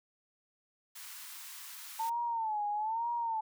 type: high-pass noise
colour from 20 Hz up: white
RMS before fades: -47 dBFS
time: 0.95-2.1 s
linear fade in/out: 10 ms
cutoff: 900 Hz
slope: 48 dB/octave
type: tone with vibrato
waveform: sine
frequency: 885 Hz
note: A5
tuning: 10 cents sharp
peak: -31 dBFS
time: 1.99-3.41 s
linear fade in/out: 10 ms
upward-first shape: sine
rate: 1.1 Hz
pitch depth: 120 cents each way
effects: none